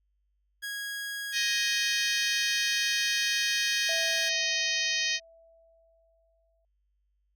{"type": "tone", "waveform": "sawtooth", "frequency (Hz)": 1650, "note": "G#6", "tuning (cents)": -12, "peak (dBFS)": -30, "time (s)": [0.62, 4.3], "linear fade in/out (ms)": 20}
{"type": "harmonic tone", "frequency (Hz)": 624, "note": "D#5", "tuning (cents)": 5, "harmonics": [3, 4, 5, 6, 7, 8, 9, 10], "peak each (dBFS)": [-32, -33, -34, -35, -35, -36, -37, -37], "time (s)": [1.32, 5.2], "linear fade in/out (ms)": 50}
{"type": "tone with exponential decay", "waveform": "sine", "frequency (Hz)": 660, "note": "E5", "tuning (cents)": 2, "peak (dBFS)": -33, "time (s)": [3.89, 6.65], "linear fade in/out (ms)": 2, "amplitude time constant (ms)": 600}
{"effects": ["added 50 Hz sine -70 dBFS peak until 7.35 s"]}